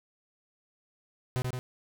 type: tone with echo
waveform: 45% pulse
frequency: 126.5 Hz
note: B2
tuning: 42 cents sharp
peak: -27 dBFS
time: 1.36-1.42 s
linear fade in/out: 0 ms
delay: 85 ms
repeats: 2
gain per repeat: -3 dB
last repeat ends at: 1.59 s
effects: none